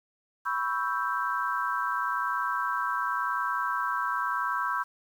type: chord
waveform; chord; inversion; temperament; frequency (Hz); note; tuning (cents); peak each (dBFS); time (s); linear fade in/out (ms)
sine; C# half-diminished seventh; third; equal; 987.8 / 1108.7 / 1318.5 / 1568; B5 / C#6 / E6 / G6; 0 / 0 / 0 / 0; -32; 0.45-4.84; 20
effects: 9-bit